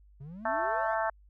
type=exponential sweep; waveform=triangle; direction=up; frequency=130 to 750 Hz; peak=-39 dBFS; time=0.2-0.95 s; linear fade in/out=10 ms
type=harmonic tone; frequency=221.4 Hz; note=A3; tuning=11 cents sharp; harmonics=3 / 4 / 5 / 6 / 7 / 8; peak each=-31 / -32 / -36 / -37 / -37 / -40 dBFS; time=0.45-1.1 s; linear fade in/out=5 ms
effects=added 50 Hz sine -55 dBFS peak until 1.29 s